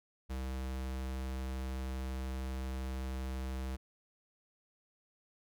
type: tone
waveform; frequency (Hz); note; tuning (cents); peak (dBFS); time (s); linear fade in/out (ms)
square; 65.2; C2; -5; -37; 0.29-3.77; 20
effects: none